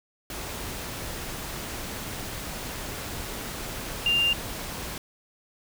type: tone in noise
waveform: sine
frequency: 2794 Hz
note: F7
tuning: in tune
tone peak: -20 dBFS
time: 4.06-4.33 s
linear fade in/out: 2 ms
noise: pink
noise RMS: -35 dBFS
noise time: 0.3-4.98 s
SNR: +12 dB
effects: none